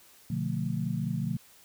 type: chord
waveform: sine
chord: B half-diminished seventh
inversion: none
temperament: just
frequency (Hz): 123.47 / 148.16 / 177.8 / 222.2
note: B2 / D3 / F3 / A3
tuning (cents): 0 / +16 / +31 / +17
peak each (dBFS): -34 / -33 / -33 / -35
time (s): 0.3-1.37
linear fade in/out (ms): 5
effects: white hiss -57 dBFS RMS until 1.64 s